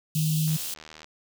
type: high-pass noise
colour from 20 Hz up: white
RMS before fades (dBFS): -33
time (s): 0.15-0.74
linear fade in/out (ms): 0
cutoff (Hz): 2600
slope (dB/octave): 96
type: tone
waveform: sine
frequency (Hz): 156.2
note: D#3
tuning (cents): +7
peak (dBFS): -22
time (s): 0.15-0.57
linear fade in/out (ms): 10
type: click train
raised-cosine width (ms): 0.2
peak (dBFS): -26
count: 45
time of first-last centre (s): 0.48-1.044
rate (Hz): 78
effects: none